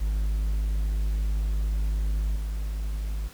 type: tone with level steps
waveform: triangle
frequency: 51.91 Hz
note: G#1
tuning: in tune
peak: -21 / -25 dBFS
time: 0-3.29 s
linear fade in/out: 20 ms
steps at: 2.36 s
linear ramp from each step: 5 ms
effects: pink hiss -49 dBFS RMS until 3.33 s